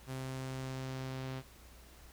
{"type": "tone with low-pass filter sweep", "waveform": "sawtooth", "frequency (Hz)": 131.3, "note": "C3", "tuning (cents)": 6, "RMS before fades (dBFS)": -41, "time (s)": [0.06, 1.43], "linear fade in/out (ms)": 50, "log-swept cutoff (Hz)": [12000, 4100], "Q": 1.1, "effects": ["added 60 Hz sine -56 dBFS peak until 2.12 s", "pink hiss -59 dBFS RMS until 2.12 s"]}